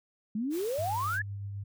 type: exponential sweep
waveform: sine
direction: up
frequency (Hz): 202.6 to 1772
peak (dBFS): -29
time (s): 0.35-1.22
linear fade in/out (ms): 5
type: noise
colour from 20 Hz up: white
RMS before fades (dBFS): -45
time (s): 0.5-1.2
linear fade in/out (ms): 50
type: tone with tremolo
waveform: sine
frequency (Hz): 100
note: G2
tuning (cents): +35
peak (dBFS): -34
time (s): 0.78-1.64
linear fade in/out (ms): 10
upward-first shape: triangle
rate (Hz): 7.8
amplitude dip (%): 25
effects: none